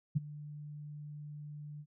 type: tone with ADSR envelope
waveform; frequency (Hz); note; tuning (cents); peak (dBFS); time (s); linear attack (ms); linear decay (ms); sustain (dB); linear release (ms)
sine; 148.3; D3; +17; -24; 0.15-1.86; 18; 19; -19; 60
effects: none